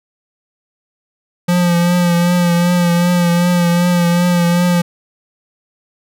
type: tone with vibrato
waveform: square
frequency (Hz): 174.61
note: F3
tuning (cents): 0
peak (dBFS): -11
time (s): 1.48-4.82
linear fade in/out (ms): 10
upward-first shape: triangle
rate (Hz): 2.6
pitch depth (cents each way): 36
effects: none